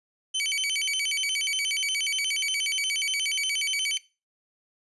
sawtooth tone with vibrato, 2637 Hz, E7, in tune, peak -22 dBFS, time 0.34-3.98 s, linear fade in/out 10 ms, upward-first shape square, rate 8.4 Hz, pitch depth 260 cents each way, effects noise-tail reverb RT60 0.3 s tail -19 dB re dry + resampled to 24000 Hz

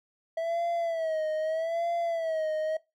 triangle tone with vibrato, 652 Hz, E5, 19 cents flat, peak -25 dBFS, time 0.37-2.77 s, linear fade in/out 5 ms, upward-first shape sine, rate 0.8 Hz, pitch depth 85 cents each way, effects noise-tail reverb RT60 0.2 s tail -19 dB re dry

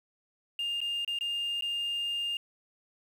sine tone with dropouts, 2813 Hz, F7, 12 cents sharp, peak -28 dBFS, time 0.59-2.37 s, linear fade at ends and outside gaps 2 ms, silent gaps 0.805-0.814 / 1.048-1.077 / 1.188-1.209 / 1.61-1.622 s, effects tanh soft clip ceiling -27 dBFS + 9-bit

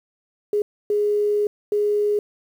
sine tone bursts at uneven times, 415.3 Hz, G#4, in tune, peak -17 dBFS, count 3, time 0.53-0.62 / 0.9-1.47 / 1.72-2.19 s, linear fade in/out 2 ms, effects 8-bit

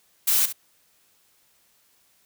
blue noise with echo, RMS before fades -20 dBFS, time 0.27-0.46 s, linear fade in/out 10 ms, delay 68 ms, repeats 1, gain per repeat -12 dB, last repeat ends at 0.528 s, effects white hiss -63 dBFS RMS until 2.25 s

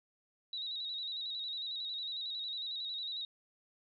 sine tone with vibrato, 3841 Hz, B7, 49 cents flat, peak -37 dBFS, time 0.53-3.25 s, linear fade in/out 2 ms, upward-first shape square, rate 11 Hz, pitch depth 43 cents each way, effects none

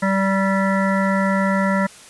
harmonic tone with a mistuned harmonic, 193.9 Hz, G3, 19 cents flat, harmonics 1 / 3 / 5 / 7 / 9 / 10, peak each -18 / -23 / -25 / -26 / -28 / -28 dBFS, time 0.02-1.87 s, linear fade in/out 10 ms, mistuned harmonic 10, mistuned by +25 cents, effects white hiss -43 dBFS RMS until 2.09 s + resampled to 24000 Hz

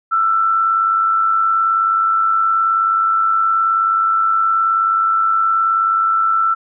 sine tone with amplitude modulation, 1335 Hz, E6, 22 cents sharp, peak -10 dBFS, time 0.11-6.55 s, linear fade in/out 20 ms, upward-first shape sine, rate 99 Hz, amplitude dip 45%, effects none

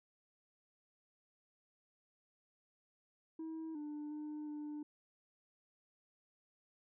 sine tone with pitch steps, 321.2 / 297.5 / 301.3 / 298 Hz, E4 / D4 / D4 / D4, -45 / +22 / +44 / +25 cents, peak -39 dBFS, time 3.39-4.83 s, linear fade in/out 5 ms, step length 360 ms, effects tanh soft clip ceiling -41 dBFS

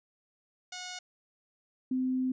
5% pulse / sine tone pair in turn, 728 / 257.4 Hz, F#5 / C4, -28 / -28 cents, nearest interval octave + tritone, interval 1800 cents, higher first, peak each -27 / -27 dBFS, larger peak neither, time 0.72-0.99 / 1.91-2.32 s, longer second, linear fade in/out 5 ms, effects resampled to 16000 Hz

